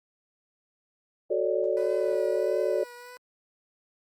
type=chord; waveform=sine; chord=D major seventh; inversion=first; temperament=equal with one note detuned; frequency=370 / 440 / 554.4 / 596.2 Hz; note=F#4 / A4 / C#5 / D5; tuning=0 / 0 / 0 / +26 cents; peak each=-29 dBFS; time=1.3-2.84 s; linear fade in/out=10 ms
type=tone with vibrato; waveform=15% pulse; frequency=494.4 Hz; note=B4; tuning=2 cents sharp; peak=-37 dBFS; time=1.77-3.17 s; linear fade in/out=0 ms; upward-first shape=triangle; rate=1.5 Hz; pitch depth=40 cents each way
effects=Opus 32 kbps